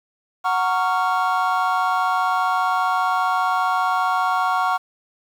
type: chord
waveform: triangle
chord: Gb major seventh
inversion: none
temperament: just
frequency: 740 / 925 / 1110 / 1387.5 Hz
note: Gb5 / Bb5 / Db6 / F6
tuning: 0 / -14 / +2 / -12 cents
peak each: -20 / -24 / -20 / -23 dBFS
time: 0.44-4.78 s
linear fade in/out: 20 ms
effects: 8-bit